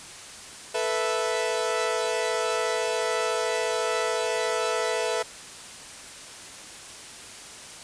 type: chord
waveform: sawtooth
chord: A suspended second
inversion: none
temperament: equal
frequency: 440 / 493.9 / 659.3 Hz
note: A4 / B4 / E5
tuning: 0 / 0 / 0 cents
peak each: -25 dBFS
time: 0.74-5.23 s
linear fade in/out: 10 ms
effects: white hiss -42 dBFS RMS until 7.83 s + resampled to 22050 Hz